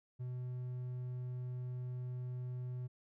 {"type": "tone", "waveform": "triangle", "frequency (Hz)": 125.1, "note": "B2", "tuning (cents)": 23, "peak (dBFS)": -37, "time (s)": [0.19, 2.88], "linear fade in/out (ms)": 20, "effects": []}